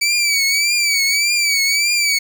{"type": "tone with vibrato", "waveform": "20% pulse", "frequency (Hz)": 2296, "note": "D7", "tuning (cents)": -40, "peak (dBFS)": -9, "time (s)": [0.01, 2.19], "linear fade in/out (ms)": 10, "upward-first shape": "triangle", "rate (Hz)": 1.7, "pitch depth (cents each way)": 91, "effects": []}